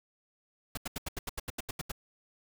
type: noise bursts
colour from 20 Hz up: pink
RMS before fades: -36 dBFS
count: 12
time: 0.75-1.918 s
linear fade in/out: 5 ms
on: 24 ms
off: 80 ms
effects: none